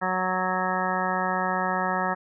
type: harmonic tone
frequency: 185 Hz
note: F#3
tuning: in tune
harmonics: 1 / 2 / 3 / 4 / 5 / 6 / 7 / 9 / 10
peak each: -32 / -36 / -33 / -30 / -30 / -33 / -31 / -32 / -35 dBFS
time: 0.01-2.15 s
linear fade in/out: 20 ms
effects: none

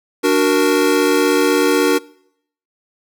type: chord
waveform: square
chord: D augmented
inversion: none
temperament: equal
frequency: 293.7 / 370 / 466.2 Hz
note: D4 / F#4 / A#4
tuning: 0 / 0 / 0 cents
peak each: -17 dBFS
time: 0.23-1.99 s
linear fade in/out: 20 ms
effects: noise-tail reverb RT60 0.7 s tail -23 dB re dry

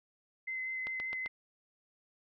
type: tone with vibrato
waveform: sine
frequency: 2054 Hz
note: C7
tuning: 33 cents flat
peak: -35 dBFS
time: 0.47-1.28 s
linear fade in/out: 10 ms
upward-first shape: sine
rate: 5.2 Hz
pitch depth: 12 cents each way
type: click train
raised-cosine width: 0.3 ms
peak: -26 dBFS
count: 4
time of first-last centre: 0.87-1.261 s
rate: 7.68 Hz
effects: none

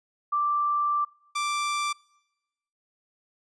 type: tone pair in turn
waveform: sine / sawtooth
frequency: 1174.7 / 1174.7 Hz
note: D6 / D6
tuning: 0 / 0 cents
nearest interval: unison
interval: 0 cents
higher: neither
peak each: -22 dBFS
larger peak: neither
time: 0.32-1.05 / 1.35-1.93 s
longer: first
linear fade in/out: 10 ms
effects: noise-tail reverb RT60 1.0 s tail -26 dB re dry + resampled to 22050 Hz

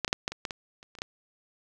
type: clicks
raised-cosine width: 0.2 ms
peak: -10 / -13 / -6 / -11 / -19 / -14 / -17 / -30 / -30 / -26 / -14 dBFS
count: 11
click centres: 0.047 / 0.079 / 0.129 / 0.279 / 0.32 / 0.452 / 0.508 / 0.829 / 0.952 / 0.987 / 1.019 s
effects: none

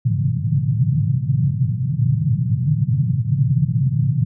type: band-pass noise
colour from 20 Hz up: white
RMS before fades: -18 dBFS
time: 0.05-4.25 s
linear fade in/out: 10 ms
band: 110 to 150 Hz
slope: 48 dB/octave
effects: none

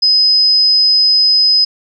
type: tone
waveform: sine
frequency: 5040 Hz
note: D#8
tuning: 21 cents sharp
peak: -7 dBFS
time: 0.02-1.65 s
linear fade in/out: 10 ms
effects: none

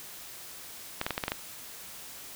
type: clicks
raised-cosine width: 0.3 ms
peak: -13 dBFS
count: 7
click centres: 1.014 / 1.065 / 1.107 / 1.179 / 1.238 / 1.281 / 1.319 s
effects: white hiss -45 dBFS RMS until 2.35 s

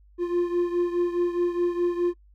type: beating tone pair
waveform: triangle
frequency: 349.2 / 354 Hz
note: F4 / F4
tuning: 0 / +23 cents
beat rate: 4.8 Hz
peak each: -21 / -26 dBFS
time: 0.18-2.14 s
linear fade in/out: 50 ms
effects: noise-tail reverb RT60 0.1 s tail -24 dB re dry + added 50 Hz sine -52 dBFS peak until 2.34 s

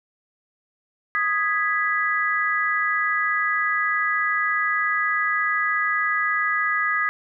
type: chord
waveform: sine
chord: G# minor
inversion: second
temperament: equal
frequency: 1244.5 / 1661.2 / 1975.5 Hz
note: D#6 / G#6 / B6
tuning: 0 / 0 / 0 cents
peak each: -24 dBFS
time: 1.15-7.09 s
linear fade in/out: 0 ms
effects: none

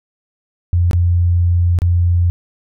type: tone with dropouts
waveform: sine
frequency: 87.31 Hz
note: F2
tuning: in tune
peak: -10 dBFS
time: 0.73-2.3 s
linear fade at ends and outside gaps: 0 ms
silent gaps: 0.911-0.932 / 1.788-1.819 s
effects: none

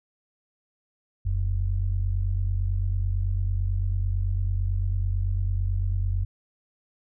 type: tone pair together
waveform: sine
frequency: 43.49 / 92.5 Hz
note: F1 / F#2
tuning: -6 / 0 cents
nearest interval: octave + minor second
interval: 1306 cents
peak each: -25 dBFS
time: 1.25-6.25 s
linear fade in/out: 10 ms
effects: none

